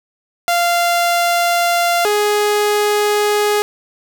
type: tone pair in turn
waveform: sawtooth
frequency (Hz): 693 / 416.4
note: F5 / G#4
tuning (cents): -14 / +5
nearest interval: major sixth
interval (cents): 881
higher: first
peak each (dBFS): -9 / -9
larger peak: neither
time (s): 0.48-2.05 / 2.05-3.62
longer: neither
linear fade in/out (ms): 0
effects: none